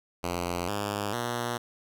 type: tone with pitch steps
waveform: 5% pulse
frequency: 87.6 / 102.38 / 119.67 Hz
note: F2 / G#2 / A#2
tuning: +6 / -24 / +46 cents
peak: -18 dBFS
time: 0.23-1.58 s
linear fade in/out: 10 ms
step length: 450 ms
effects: none